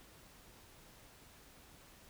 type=silence; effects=pink hiss -60 dBFS RMS until 2.09 s